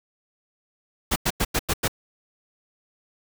pink noise bursts, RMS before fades -22 dBFS, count 6, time 1.11-1.881 s, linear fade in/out 10 ms, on 51 ms, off 93 ms, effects none

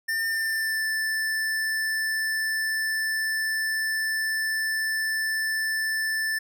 square tone with pitch glide, 1801 to 1761.9 Hz, A6 to A6, +40 to +2 cents, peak -25 dBFS, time 0.08-6.39 s, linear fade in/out 10 ms, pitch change -38 cents, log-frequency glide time 0.26-0.85 s, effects none

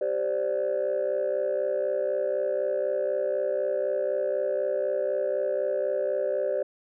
sine chord, G suspended fourth, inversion none, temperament equal, 392 / 523.3 / 587.3 Hz, G4 / C5 / D5, 0 / 0 / 0 cents, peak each -30 / -27 / -26 dBFS, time 0.01-6.63 s, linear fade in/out 5 ms, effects tanh soft clip ceiling -19 dBFS

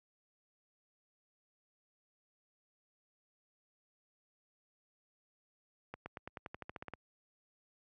accelerating click train, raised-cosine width 0.5 ms, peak -28 dBFS, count 13, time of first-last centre 5.94-6.937 s, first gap 120 ms, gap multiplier 0.93, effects high-pass 60 Hz 12 dB/octave

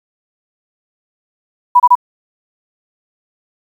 sine tone bursts, 982 Hz, B5, 10 cents flat, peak -3 dBFS, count 3, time 1.75-1.954 s, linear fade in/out 10 ms, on 50 ms, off 27 ms, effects 7-bit

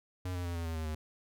square tone with pitch steps, 91.2 / 88.76 / 86.38 / 84.07 / 81.82 / 79.62 / 77.49 Hz, F#2 / F2 / F2 / E2 / E2 / D#2 / D#2, -24 / +29 / -18 / +35 / -12 / +40 / -7 cents, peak -35 dBFS, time 0.25-0.95 s, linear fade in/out 5 ms, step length 100 ms, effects none

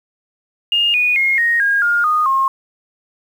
sine tone with pitch steps, 2832 / 2465 / 2146 / 1868.4 / 1626.6 / 1416 / 1232.7 / 1073.1 Hz, F7 / D#7 / C7 / A#6 / G#6 / F6 / D#6 / C6, +23 / -17 / +43 / +3 / -36 / +23 / -17 / +43 cents, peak -12 dBFS, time 0.72-2.48 s, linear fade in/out 2 ms, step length 220 ms, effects 7-bit

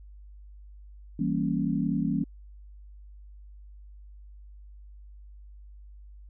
sine chord, E diminished seventh, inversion none, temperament equal, 164.81 / 196 / 233.1 / 277.2 Hz, E3 / G3 / Bb3 / Db4, 0 / 0 / 0 / 0 cents, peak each -30 dBFS, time 1.19-2.24 s, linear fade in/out 5 ms, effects added 50 Hz sine -45 dBFS peak until 6.29 s

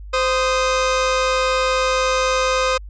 sawtooth tone pair together, 518.6 / 1244.5 Hz, C5 / D#6, -15 / 0 cents, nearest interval octave + minor third, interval 1515 cents, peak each -14 / -17 dBFS, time 0.13-2.78 s, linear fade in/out 10 ms, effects added 50 Hz sine -32 dBFS peak until 2.89 s + resampled to 16000 Hz

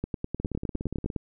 two click trains, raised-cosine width 3 ms, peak -16 / -20 dBFS, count 12 / 13, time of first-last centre 0.04-1.162 / 0.4-1.102 s, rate 9.8 / 17.1 Hz, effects none

